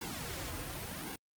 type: noise with flanger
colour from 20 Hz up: pink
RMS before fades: -41 dBFS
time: 0.01-1.16 s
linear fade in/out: 5 ms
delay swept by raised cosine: 1.6 to 5.3 ms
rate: 0.9 Hz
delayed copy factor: -1
effects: Opus 48 kbps